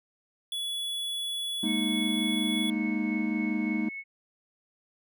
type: tone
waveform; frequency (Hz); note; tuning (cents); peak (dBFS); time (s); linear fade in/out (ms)
square; 3400; G#7; +40; -31; 0.52-2.7; 2
type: chord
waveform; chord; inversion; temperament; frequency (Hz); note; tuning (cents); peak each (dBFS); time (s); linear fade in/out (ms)
triangle; Ab suspended second; none; equal; 207.7 / 233.1 / 311.1; Ab3 / Bb3 / Eb4; 0 / 0 / 0; -29; 1.63-3.89; 5
type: tone with tremolo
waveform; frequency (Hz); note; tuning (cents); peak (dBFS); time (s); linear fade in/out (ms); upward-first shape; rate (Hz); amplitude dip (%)
sine; 2200; C#7; -14; -34; 1.65-4.04; 50; triangle; 3.5; 45
effects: none